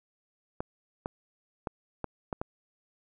clicks, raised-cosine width 1 ms, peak -18 dBFS, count 6, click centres 0.605 / 1.059 / 1.672 / 2.043 / 2.328 / 2.415 s, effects none

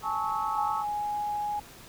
sine chord, A major seventh, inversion third, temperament equal with one note detuned, 830.6 / 880 / 1108.7 / 1293.6 Hz, G#5 / A5 / C#6 / E6, 0 / 0 / 0 / -33 cents, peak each -34 / -31 / -33 / -33 dBFS, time 0.02-0.85 s, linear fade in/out 50 ms
sine tone, 832 Hz, G#5, 3 cents sharp, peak -28 dBFS, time 0.57-1.6 s, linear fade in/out 10 ms
effects pink hiss -49 dBFS RMS until 1.88 s

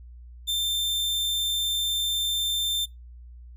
40% pulse tone, 3576 Hz, A7, 27 cents sharp, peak -23 dBFS, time 0.47-2.86 s, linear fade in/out 20 ms, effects noise-tail reverb RT60 0.2 s tail -24 dB re dry + added 60 Hz sine -42 dBFS peak until 3.56 s

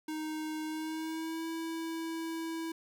square tone with pitch glide, 311.1 to 327.3 Hz, D#4 to E4, 0 to -12 cents, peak -36 dBFS, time 0.08-2.72 s, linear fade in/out 5 ms, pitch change +88 cents, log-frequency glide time 0.65-1.47 s, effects 11-bit

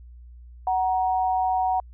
sine tone pair together, 746.1 / 940 Hz, F#5 / A#5, +14 / +14 cents, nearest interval major third, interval 400 cents, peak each -21 / -27 dBFS, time 0.67-1.8 s, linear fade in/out 2 ms, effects added 60 Hz sine -42 dBFS peak until 1.93 s

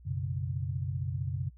sine chord, F# suspended fourth, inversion none, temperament just, 92.5 / 123.33 / 138.75 Hz, F#2 / B2 / C#3, 0 / -2 / +2 cents, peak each -34 / -36 / -35 dBFS, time 0.05-1.5 s, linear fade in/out 20 ms, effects added 60 Hz sine -51 dBFS peak until 1.57 s

